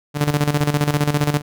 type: tone with tremolo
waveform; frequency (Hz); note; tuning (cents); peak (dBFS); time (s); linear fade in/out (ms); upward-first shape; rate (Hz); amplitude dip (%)
sawtooth; 146.83; D3; 0; -10; 0.14-1.42; 50; square; 15; 70
effects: none